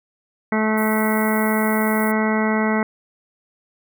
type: harmonic tone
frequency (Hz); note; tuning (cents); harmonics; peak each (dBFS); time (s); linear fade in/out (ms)
217.1; A3; -23; 1 / 2 / 3 / 4 / 5 / 6 / 7 / 9 / 10; -19 / -25 / -27 / -27 / -30 / -31 / -30 / -27 / -32; 0.52-2.83; 2
type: high-pass noise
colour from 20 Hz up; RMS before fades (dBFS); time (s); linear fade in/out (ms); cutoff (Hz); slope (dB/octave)
white; -33; 0.77-2.12; 10; 9200; 48
effects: none